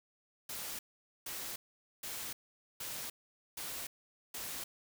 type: noise bursts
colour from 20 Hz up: white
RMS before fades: -42 dBFS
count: 6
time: 0.49-4.64 s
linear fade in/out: 5 ms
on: 300 ms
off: 470 ms
effects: none